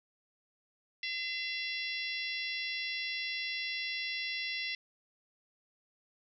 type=harmonic tone; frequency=680 Hz; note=F5; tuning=46 cents flat; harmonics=3 / 4 / 5 / 6 / 7 / 8; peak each=-38 / -40 / -42 / -44 / -45 / -46 dBFS; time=1.03-4.75 s; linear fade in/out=2 ms; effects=none